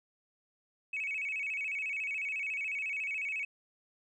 sine tone with vibrato, 2403 Hz, D7, 39 cents sharp, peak -32 dBFS, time 0.93-3.45 s, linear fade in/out 5 ms, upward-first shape square, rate 14 Hz, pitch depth 120 cents each way, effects tanh soft clip ceiling -28 dBFS

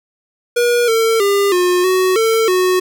square tone with pitch steps, 480.2 / 451.3 / 400.9 / 358.9 / 372 / 448.6 / 367.7 Hz, B4 / A4 / G4 / F4 / F#4 / A4 / F#4, -49 / +44 / +39 / +47 / +9 / +34 / -11 cents, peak -12 dBFS, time 0.56-2.8 s, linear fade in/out 10 ms, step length 320 ms, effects none

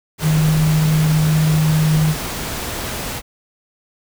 sine tone in noise, 155.56 Hz, D#3, in tune, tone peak -12 dBFS, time 0.21-2.15 s, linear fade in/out 50 ms, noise pink, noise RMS -25 dBFS, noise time 0.18-3.22 s, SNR +10 dB, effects none

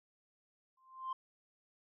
sine tone with exponential growth, 1046.5 Hz, C6, in tune, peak -32 dBFS, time 0.77-1.13 s, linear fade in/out 5 ms, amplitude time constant 77 ms, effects tanh soft clip ceiling -34 dBFS

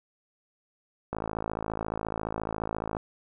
click train, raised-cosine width 1 ms, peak -17 dBFS, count 101, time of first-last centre 1.13-2.968 s, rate 54.4 Hz, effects none

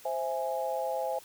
sine chord, C augmented, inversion none, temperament equal, 523.3 / 659.3 / 830.6 Hz, C5 / E5 / G#5, 0 / 0 / 0 cents, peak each -33 / -34 / -34 dBFS, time 0.05-1.19 s, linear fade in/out 5 ms, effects white hiss -53 dBFS RMS until 1.24 s

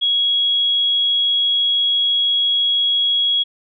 sine tone, 3322 Hz, G#7, in tune, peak -14 dBFS, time 0.01-3.44 s, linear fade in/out 20 ms, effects none

